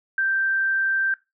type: tone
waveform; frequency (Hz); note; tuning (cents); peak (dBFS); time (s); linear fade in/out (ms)
sine; 1568; G6; 0; -19; 0.18-1.14; 2
effects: noise-tail reverb RT60 0.2 s tail -18 dB re dry